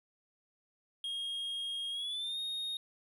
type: tone with pitch glide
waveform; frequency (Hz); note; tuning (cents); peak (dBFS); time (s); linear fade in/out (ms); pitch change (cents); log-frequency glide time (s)
triangle; 3254 to 3716; G#7 to A#7; -36 to -6; -34; 1.04-2.77; 2; +230; 1.91-2.39
effects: 12-bit